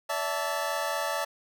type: chord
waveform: 25% pulse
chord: D suspended second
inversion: none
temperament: equal with one note detuned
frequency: 574.9 / 659.3 / 880 Hz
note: D5 / E5 / A5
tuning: -37 / 0 / 0 cents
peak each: -29 dBFS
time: 0.09-1.25 s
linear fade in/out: 10 ms
effects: none